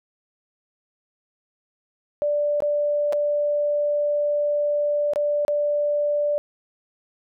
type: tone with dropouts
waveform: sine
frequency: 587 Hz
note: D5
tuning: 1 cent flat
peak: -19 dBFS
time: 2.22-6.38 s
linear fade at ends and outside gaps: 0 ms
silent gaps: 2.604-2.622 / 3.125-3.131 / 5.135-5.159 / 5.45-5.481 s
effects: none